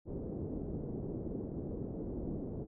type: low-pass noise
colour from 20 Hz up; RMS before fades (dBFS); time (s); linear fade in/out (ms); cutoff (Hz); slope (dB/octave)
white; -40; 0.05-2.67; 50; 410; 24
effects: none